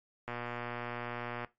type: click train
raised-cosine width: 0.5 ms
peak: -23 dBFS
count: 141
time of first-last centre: 0.28-1.447 s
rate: 120 Hz
effects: noise-tail reverb RT60 0.2 s tail -18 dB re dry + MP3 48 kbps